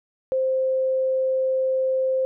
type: tone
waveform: sine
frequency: 523.3 Hz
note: C5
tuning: in tune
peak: -19 dBFS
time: 0.32-2.25 s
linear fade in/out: 0 ms
effects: none